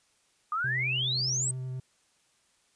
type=exponential sweep; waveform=sine; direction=up; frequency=1196 to 8370 Hz; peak=-27 dBFS; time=0.52-1.51 s; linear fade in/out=2 ms
type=tone with vibrato; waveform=triangle; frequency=128.8 Hz; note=C3; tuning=27 cents flat; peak=-31 dBFS; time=0.64-1.8 s; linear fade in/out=5 ms; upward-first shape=sine; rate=10 Hz; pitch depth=11 cents each way
effects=white hiss -68 dBFS RMS until 2.75 s + resampled to 22050 Hz